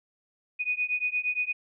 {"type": "beating tone pair", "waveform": "sine", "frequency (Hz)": [2477, 2485.6], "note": ["D#7", "D#7"], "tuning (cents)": [-8, -2], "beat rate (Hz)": 8.6, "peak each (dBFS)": -29, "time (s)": [0.59, 1.53], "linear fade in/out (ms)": 20, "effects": []}